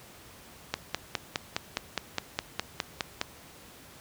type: click train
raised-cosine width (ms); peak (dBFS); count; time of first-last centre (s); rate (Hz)
0.2; -10; 13; 0.74-3.214; 4.85
effects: pink hiss -51 dBFS RMS until 4 s + high-pass 60 Hz 12 dB/octave